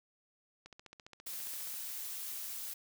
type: click train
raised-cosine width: 0.2 ms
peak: -34 dBFS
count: 17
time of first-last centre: 0.66-1.741 s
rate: 14.8 Hz
type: noise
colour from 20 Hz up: blue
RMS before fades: -42 dBFS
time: 1.26-2.74 s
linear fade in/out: 10 ms
effects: none